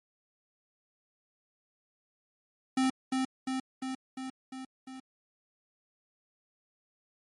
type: tone with echo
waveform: square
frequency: 261.6 Hz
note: C4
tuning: in tune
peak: -25 dBFS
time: 2.77-2.9 s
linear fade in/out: 5 ms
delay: 350 ms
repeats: 6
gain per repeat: -3 dB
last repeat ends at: 5 s
effects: MP3 48 kbps